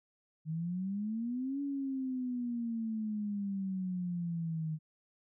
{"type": "exponential two-way sweep", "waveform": "sine", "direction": "up then down", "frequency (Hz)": [154.1, 284, 154.6], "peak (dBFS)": -33, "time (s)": [0.45, 4.79], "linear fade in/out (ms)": 50, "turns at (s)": 1.61, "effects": []}